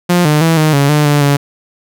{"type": "tone with pitch steps", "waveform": "sawtooth", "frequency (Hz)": [176.5, 150.7, 163.7, 155.1, 140.8, 149.7, 146, 142.1], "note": ["F3", "D3", "E3", "D#3", "C#3", "D3", "D3", "C#3"], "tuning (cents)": [19, 45, -12, -5, 27, 33, -10, 43], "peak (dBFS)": -4, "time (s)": [0.09, 1.37], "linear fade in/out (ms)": 10, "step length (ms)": 160, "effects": []}